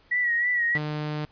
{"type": "tone with vibrato", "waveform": "sine", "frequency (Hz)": 1925, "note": "B6", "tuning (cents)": -45, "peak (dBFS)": -21, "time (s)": [0.11, 0.78], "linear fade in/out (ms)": 10, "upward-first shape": "sine", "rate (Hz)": 3.2, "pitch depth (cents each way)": 51}
{"type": "tone", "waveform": "sawtooth", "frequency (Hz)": 151, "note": "D3", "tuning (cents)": 48, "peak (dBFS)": -24, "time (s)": [0.75, 1.25], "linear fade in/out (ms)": 0}
{"effects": ["pink hiss -59 dBFS RMS until 1.31 s", "resampled to 11025 Hz"]}